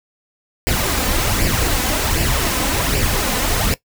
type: noise with flanger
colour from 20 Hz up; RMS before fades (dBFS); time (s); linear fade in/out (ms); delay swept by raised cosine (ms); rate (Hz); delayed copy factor
pink; -18; 0.67-3.74; 0; 0.39 to 3.99; 1.3; +0.55
effects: noise-tail reverb RT60 0.1 s tail -17 dB re dry